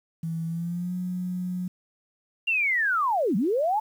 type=tone with pitch glide; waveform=sine; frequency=164.1 to 181.03 Hz; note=E3 to F#3; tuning=-8 to -38 cents; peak=-27 dBFS; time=0.23-1.68 s; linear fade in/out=5 ms; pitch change=+170 cents; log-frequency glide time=0.46-0.94 s
type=linear two-way sweep; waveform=sine; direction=down then up; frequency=2806 to 170.2 to 891 Hz; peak=-21 dBFS; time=2.47-3.8 s; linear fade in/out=10 ms; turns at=3.36 s
effects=9-bit

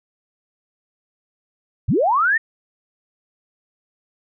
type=linear sweep; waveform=sine; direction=up; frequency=67 to 1877 Hz; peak=-14 dBFS; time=1.88-2.38 s; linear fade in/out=10 ms; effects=none

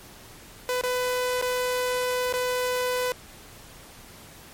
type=tone with dropouts; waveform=sawtooth; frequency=500 Hz; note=B4; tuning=21 cents sharp; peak=-20 dBFS; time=0.69-3.12 s; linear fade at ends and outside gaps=1 ms; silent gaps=0.812-0.836 / 1.414-1.424 / 2.326-2.337 s; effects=pink hiss -47 dBFS RMS until 4.53 s + MP3 64 kbps

